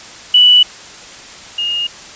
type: tone pair in turn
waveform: sine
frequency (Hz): 2960 / 2846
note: F#7 / F7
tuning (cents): 0 / +32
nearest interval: minor second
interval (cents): 68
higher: first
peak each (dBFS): -4 / -15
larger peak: first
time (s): 0.34-0.63 / 1.58-1.87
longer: neither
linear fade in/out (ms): 5
effects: white hiss -34 dBFS RMS until 2.15 s + resampled to 16000 Hz